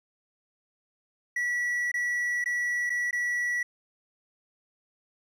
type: tone with dropouts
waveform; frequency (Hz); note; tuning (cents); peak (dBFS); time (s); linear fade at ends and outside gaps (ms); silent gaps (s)
triangle; 1943; B6; -29; -24; 1.36-3.63; 5; 1.917-1.94 / 2.442-2.458 / 2.896-2.901 / 3.11-3.128
effects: none